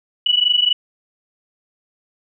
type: tone pair together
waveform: sine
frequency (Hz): 2936 / 2960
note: F#7 / F#7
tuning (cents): -14 / 0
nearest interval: unison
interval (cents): 14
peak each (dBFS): -16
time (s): 0.26-0.73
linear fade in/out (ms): 5
effects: none